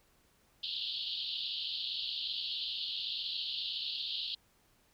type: band-pass noise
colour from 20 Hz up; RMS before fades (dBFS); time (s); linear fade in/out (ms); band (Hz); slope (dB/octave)
white; -38; 0.63-4.35; 5; 2900 to 4500; 96
effects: pink hiss -69 dBFS RMS until 4.93 s